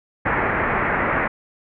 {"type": "low-pass noise", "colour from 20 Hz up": "white", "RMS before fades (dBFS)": -21, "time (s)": [0.25, 1.28], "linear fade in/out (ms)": 10, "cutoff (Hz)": 2100, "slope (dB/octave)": 48, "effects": []}